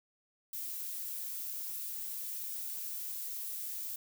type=noise; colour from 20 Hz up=violet; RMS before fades=-40 dBFS; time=0.53-3.96 s; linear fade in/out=5 ms; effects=none